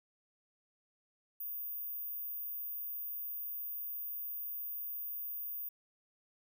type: tone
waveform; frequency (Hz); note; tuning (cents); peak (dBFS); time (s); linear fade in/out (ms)
sine; 14917; A#9; 0; -38; 1.4-5.69; 5
effects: none